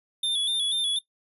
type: tone with vibrato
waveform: square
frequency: 3491 Hz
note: A7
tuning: 14 cents flat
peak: -24 dBFS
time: 0.23-0.99 s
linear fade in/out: 5 ms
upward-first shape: square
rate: 4.1 Hz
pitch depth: 52 cents each way
effects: noise-tail reverb RT60 0.1 s tail -17 dB re dry + resampled to 32000 Hz